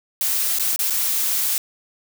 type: noise with dropouts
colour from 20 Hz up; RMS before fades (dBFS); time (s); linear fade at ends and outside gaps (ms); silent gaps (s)
blue; -21; 0.21-1.58; 1; 0.587-0.596 / 0.761-0.791 / 0.9-0.905
effects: none